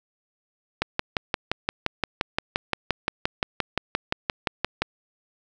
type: click train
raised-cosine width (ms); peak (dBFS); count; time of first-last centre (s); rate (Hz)
0.3; -6; 24; 0.82-4.82; 5.75
effects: none